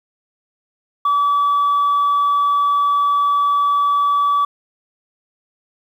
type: tone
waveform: sine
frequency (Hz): 1148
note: D6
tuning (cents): -40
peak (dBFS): -11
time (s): 1.05-4.45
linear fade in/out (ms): 5
effects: tanh soft clip ceiling -11 dBFS + 8-bit